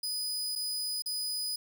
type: tone with dropouts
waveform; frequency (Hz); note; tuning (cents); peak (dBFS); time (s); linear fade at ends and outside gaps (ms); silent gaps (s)
sawtooth; 4978; D#8; 0; -29; 0.03-1.56; 5; 0.554-0.558 / 1.022-1.059
effects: none